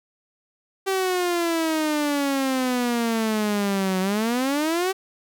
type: exponential two-way sweep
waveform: sawtooth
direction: down then up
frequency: 389.1 to 185 to 389.1 Hz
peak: -17 dBFS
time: 0.86-4.93 s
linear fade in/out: 20 ms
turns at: 4 s
effects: none